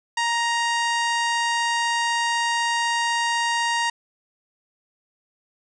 harmonic tone, 936 Hz, A#5, 7 cents sharp, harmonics 1 / 2 / 3 / 4 / 5 / 6 / 7 / 8 / 9 / 10, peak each -23 / -25 / -30 / -34 / -34 / -38 / -37 / -39 / -42 / -45 dBFS, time 0.17-3.9 s, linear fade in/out 5 ms, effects none

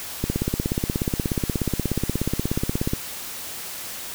click train, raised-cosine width 3 ms, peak -9 dBFS, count 46, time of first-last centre 0.24-2.935 s, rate 16.7 Hz, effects white hiss -34 dBFS RMS until 4.14 s

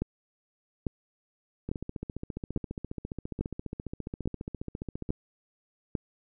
two click trains, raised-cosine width 3 ms, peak -22 / -16 dBFS, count 51 / 8, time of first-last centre 1.69-5.091 / 0.02-5.952 s, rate 14.7 / 1.18 Hz, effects none

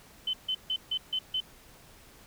sine tone bursts, 3051 Hz, G7, 48 cents flat, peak -27 dBFS, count 6, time 0.27-1.404 s, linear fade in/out 5 ms, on 64 ms, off 150 ms, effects pink hiss -55 dBFS RMS until 2.26 s

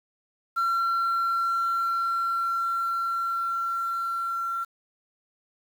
sine tone with level ramp, 1362 Hz, F6, 44 cents flat, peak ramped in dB -19 to -26 dBFS, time 0.56-4.65 s, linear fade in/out 20 ms, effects tanh soft clip ceiling -21 dBFS + 8-bit

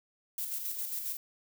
violet noise with tremolo, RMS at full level -35 dBFS, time 0.38-1.17 s, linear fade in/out 2 ms, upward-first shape square, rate 7.4 Hz, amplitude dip 40%, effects none

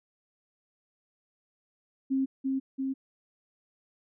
sine tone with echo, 267.3 Hz, C4, 37 cents sharp, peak -24 dBFS, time 2.1-2.26 s, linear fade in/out 20 ms, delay 340 ms, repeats 2, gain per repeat -2 dB, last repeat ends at 2.94 s, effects none

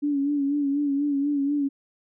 sine tone with vibrato, 284.5 Hz, C#4, 45 cents sharp, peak -21 dBFS, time 0.02-1.69 s, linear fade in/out 20 ms, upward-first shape sine, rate 4.1 Hz, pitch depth 52 cents each way, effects none

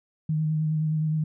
sine tone with vibrato, 155.56 Hz, D#3, in tune, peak -22 dBFS, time 0.29-1.24 s, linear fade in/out 5 ms, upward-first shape sine, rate 9.6 Hz, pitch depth 23 cents each way, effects none

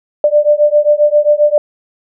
sine beating tone pair, 590 / 597.5 Hz, D5 / D5, +8 / +30 cents, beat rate 7.5 Hz, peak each -10 dBFS, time 0.24-1.58 s, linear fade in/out 2 ms, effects none

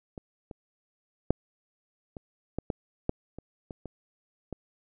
clicks, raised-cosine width 2 ms, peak -26 / -27 / -8 / -26 / -17 / -15 / -12 / -27 / -25 / -25 / -22 dBFS, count 11, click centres 0.178 / 0.512 / 1.306 / 2.168 / 2.586 / 2.702 / 3.094 / 3.386 / 3.708 / 3.857 / 4.527 s, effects none

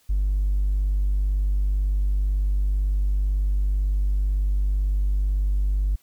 sine tone with hard clipping, 49 Hz, G1, in tune, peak -19 dBFS, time 0.09-5.96 s, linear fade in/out 10 ms, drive 1 dB, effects white hiss -61 dBFS RMS until 6.02 s + MP3 96 kbps

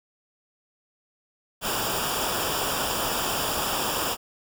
pink noise with comb filter, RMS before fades -27 dBFS, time 1.61-4.17 s, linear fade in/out 50 ms, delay 0.48 ms, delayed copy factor -0.75, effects none

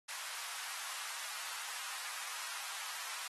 pink high-pass noise, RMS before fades -44 dBFS, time 0.08-3.28 s, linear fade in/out 10 ms, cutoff 930 Hz, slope 24 dB/octave, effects AAC 32 kbps

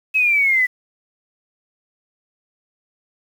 sine exponential sweep, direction down, 2586 to 1965 Hz, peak -13 dBFS, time 0.14-0.67 s, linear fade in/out 20 ms, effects 7-bit

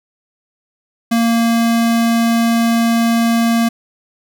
square tone, 231.1 Hz, A#3, 15 cents flat, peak -12 dBFS, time 1.11-3.69 s, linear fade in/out 10 ms, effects none

